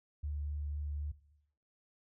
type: tone with vibrato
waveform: sine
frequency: 73.42 Hz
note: D2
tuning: in tune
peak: -35 dBFS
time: 0.23-1.12 s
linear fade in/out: 10 ms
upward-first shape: triangle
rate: 3.9 Hz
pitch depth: 12 cents each way
effects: noise-tail reverb RT60 0.8 s tail -18 dB re dry